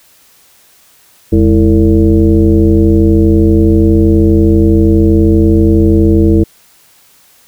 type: tone with frequency modulation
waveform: sine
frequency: 207.7 Hz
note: G#3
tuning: in tune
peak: -4 dBFS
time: 1.32-6.44 s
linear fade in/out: 10 ms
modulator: 121 Hz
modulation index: 1.7
effects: white hiss -46 dBFS RMS until 7.47 s